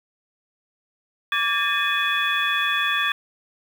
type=tone cluster; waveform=sine; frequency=1157 / 1626 / 1792 / 2499 / 3415 Hz; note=D6 / G#6 / A6 / D#7 / G#7; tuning=-26 / -37 / +31 / +7 / +48 cents; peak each=-26 dBFS; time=1.32-3.12 s; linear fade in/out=2 ms; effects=7-bit